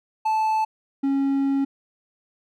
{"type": "tone pair in turn", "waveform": "triangle", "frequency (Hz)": [874, 274.7], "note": ["A5", "C#4"], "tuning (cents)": [-12, -16], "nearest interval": "octave + minor sixth", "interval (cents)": 2004, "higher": "first", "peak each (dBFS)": -17, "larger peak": "neither", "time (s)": [[0.25, 0.65], [1.03, 1.65]], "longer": "second", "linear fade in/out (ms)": 10, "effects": []}